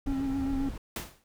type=noise; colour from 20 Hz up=brown; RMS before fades=-36 dBFS; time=0.06-0.78 s; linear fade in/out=5 ms
type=tone with vibrato; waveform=triangle; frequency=271.5 Hz; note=C#4; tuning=36 cents flat; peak=-26 dBFS; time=0.07-0.69 s; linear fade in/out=2 ms; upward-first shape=sine; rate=7.5 Hz; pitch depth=29 cents each way
type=noise with exponential decay; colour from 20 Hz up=pink; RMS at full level=-32 dBFS; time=0.96-1.24 s; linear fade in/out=2 ms; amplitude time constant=59 ms
effects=none